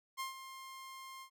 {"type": "tone with ADSR envelope", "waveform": "sawtooth", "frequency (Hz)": 1060, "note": "C6", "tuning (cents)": 22, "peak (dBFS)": -33, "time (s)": [0.17, 1.3], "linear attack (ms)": 32, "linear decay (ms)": 130, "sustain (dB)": -11, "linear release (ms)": 83, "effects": []}